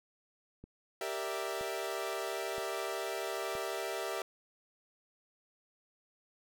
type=click train; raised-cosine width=3 ms; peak=-36 dBFS; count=4; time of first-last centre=0.64-3.553 s; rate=1.03 Hz
type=chord; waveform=sawtooth; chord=E half-diminished seventh; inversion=first; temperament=equal; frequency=392 / 466.2 / 587.3 / 659.3 Hz; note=G4 / Bb4 / D5 / E5; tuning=0 / 0 / 0 / 0 cents; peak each=-36 / -38 / -39 / -36 dBFS; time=1.01-4.22 s; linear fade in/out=2 ms
effects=none